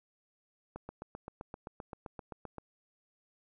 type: click train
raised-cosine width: 1 ms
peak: -28 dBFS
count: 15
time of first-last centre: 0.76-2.583 s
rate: 7.68 Hz
effects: none